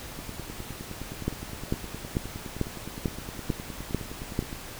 two click trains, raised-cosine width 3 ms, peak -24 / -12 dBFS, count 43 / 8, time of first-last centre 0.19-4.529 / 1.28-4.391 s, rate 9.68 / 2.25 Hz, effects pink hiss -41 dBFS RMS until 4.79 s

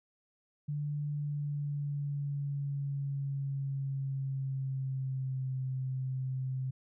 sine tone with pitch glide, 146.83 to 130.81 Hz, D3 to C3, 0 to 0 cents, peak -32 dBFS, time 0.68-6.71 s, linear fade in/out 10 ms, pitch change -200 cents, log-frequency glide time 1.11-5.55 s, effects none

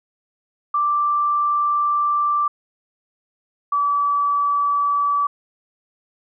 sine tone pair in turn, 1174.7 / 1150.5 Hz, D6 / D6, 0 / -36 cents, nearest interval unison, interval 36 cents, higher first, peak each -16 dBFS, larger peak neither, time 0.74-2.48 / 3.72-5.27 s, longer first, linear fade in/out 5 ms, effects none

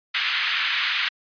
white band-pass noise, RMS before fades -24 dBFS, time 0.14-1.09 s, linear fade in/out 10 ms, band 1400 to 3400 Hz, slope 24 dB/octave, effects resampled to 11025 Hz

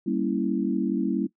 sine chord, G diminished seventh, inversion none, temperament equal, 196 / 233.1 / 277.2 / 329.6 Hz, G3 / Bb3 / Db4 / Fb4, 0 / 0 / 0 / 0 cents, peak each -28 dBFS, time 0.06-1.27 s, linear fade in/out 10 ms, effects noise-tail reverb RT60 0.1 s tail -18 dB re dry

